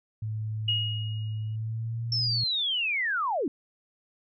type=tone with pitch glide; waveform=sine; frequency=108.6 to 118.43 Hz; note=A2 to A#2; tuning=-22 to +28 cents; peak=-29 dBFS; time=0.22-2.44 s; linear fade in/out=5 ms; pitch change=+150 cents; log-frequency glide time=1.46-2.23 s
type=tone with exponential decay; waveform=sine; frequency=2879 Hz; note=F#7; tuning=48 cents flat; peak=-22 dBFS; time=0.68-1.56 s; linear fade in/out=5 ms; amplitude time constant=190 ms
type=linear sweep; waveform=sine; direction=down; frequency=5420 to 238.5 Hz; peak=-25 dBFS; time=2.12-3.48 s; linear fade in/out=2 ms
effects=none